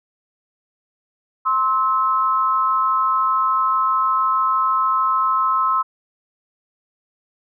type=tone pair together; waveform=sine; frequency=1051 / 1297.6 Hz; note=C6 / E6; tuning=+7 / -28 cents; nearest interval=major third; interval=365 cents; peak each=-18 dBFS; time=1.45-5.83 s; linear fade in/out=20 ms; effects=none